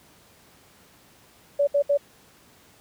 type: tone bursts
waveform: sine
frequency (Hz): 571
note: D5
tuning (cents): -49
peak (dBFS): -17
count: 3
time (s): 1.59-1.975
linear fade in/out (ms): 10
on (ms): 83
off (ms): 68
effects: pink hiss -55 dBFS RMS until 2.8 s + high-pass 80 Hz 12 dB/octave